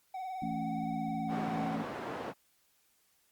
triangle tone with vibrato, 749 Hz, F#5, 21 cents sharp, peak -35 dBFS, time 0.14-1.76 s, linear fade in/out 5 ms, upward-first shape triangle, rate 19 Hz, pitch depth 53 cents each way
sine chord, A major, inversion second, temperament equal, 164.81 / 220 / 277.2 Hz, E3 / A3 / C#4, 0 / 0 / 0 cents, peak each -40 / -37 / -39 dBFS, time 0.42-1.83 s, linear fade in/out 5 ms
white band-pass noise, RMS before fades -40 dBFS, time 1.28-2.34 s, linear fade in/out 50 ms, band 150 to 910 Hz, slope 12 dB/octave
effects white hiss -71 dBFS RMS until 3.31 s + Opus 48 kbps

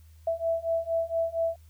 sine beating tone pair, 659.3 / 663.6 Hz, E5 / E5, 0 / +11 cents, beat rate 4.3 Hz, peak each -29 / -28 dBFS, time 0.27-1.56 s, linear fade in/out 5 ms, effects added 79 Hz sine -50 dBFS peak until 1.69 s + white hiss -66 dBFS RMS until 1.69 s

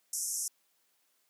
pink band-pass noise, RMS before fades -35 dBFS, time 0.13-0.48 s, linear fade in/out 2 ms, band 5500 to 12000 Hz, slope 96 dB/octave, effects white hiss -73 dBFS RMS until 1.29 s + high-pass 200 Hz 12 dB/octave

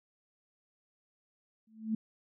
sine tone with exponential growth, 220 Hz, A3, in tune, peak -26 dBFS, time 1.67-1.95 s, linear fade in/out 5 ms, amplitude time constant 60 ms, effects none

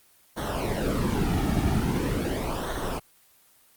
brown noise with flanger, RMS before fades -26 dBFS, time 0.36-3 s, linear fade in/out 20 ms, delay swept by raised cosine 0.4 to 2 ms, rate 0.42 Hz, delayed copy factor -0.8, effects white hiss -59 dBFS RMS until 3.76 s + Opus 24 kbps

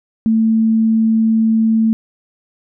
sine tone, 222.8 Hz, A3, 22 cents sharp, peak -10 dBFS, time 0.26-1.93 s, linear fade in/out 0 ms, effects none

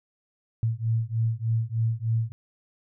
sine beating tone pair, 111.8 / 115.1 Hz, A2 / A#2, +28 / -22 cents, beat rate 3.3 Hz, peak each -26 dBFS, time 0.63-2.32 s, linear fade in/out 0 ms, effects none

